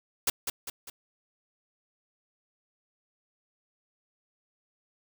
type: noise with echo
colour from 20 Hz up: white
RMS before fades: -25 dBFS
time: 0.27-0.3 s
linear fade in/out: 5 ms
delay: 200 ms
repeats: 3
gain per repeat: -6 dB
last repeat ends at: 0.9 s
effects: none